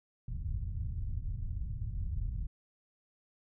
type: low-pass noise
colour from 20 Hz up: white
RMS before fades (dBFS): -36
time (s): 0.28-2.47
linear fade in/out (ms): 5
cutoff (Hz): 100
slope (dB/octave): 24
effects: none